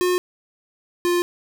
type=tone pair in turn; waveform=square; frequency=360 / 351 Hz; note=F#4 / F4; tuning=-47 / +9 cents; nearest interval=unison; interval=44 cents; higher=first; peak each=-18 dBFS; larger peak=neither; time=0.01-0.18 / 1.05-1.22 s; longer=neither; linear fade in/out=0 ms; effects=8-bit